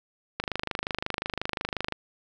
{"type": "click train", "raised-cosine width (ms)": 0.3, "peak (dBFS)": -12, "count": 40, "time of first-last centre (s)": [0.4, 1.923], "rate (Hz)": 25.6, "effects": []}